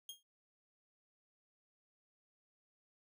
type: tone with exponential decay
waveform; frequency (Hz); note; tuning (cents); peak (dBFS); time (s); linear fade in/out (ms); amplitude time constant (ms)
sawtooth; 3239; G#7; -44; -39; 0.09-0.23; 2; 29
effects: none